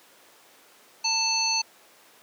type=harmonic tone with a mistuned harmonic; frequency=880 Hz; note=A5; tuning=in tune; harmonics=1 / 3 / 5 / 7; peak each=-30 / -30 / -25 / -28 dBFS; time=1.04-1.62 s; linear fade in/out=10 ms; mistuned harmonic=1; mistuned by=+24 cents; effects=pink hiss -54 dBFS RMS until 2.22 s + high-pass 400 Hz 12 dB/octave